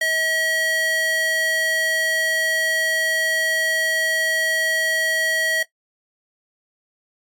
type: tone with high-pass filter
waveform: square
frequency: 640 Hz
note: D#5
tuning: 49 cents sharp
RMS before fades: -21 dBFS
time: 0.01-5.63 s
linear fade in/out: 5 ms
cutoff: 1400 Hz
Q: 3.1
effects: noise-tail reverb RT60 0.1 s tail -17 dB re dry + AAC 64 kbps